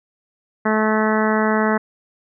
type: harmonic tone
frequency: 216.6 Hz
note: A3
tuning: 27 cents flat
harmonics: 1 / 2 / 3 / 4 / 5 / 6 / 7 / 8 / 9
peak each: -19 / -22 / -24 / -25 / -26 / -27 / -27 / -28 / -29 dBFS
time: 0.65-1.78 s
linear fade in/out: 10 ms
effects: none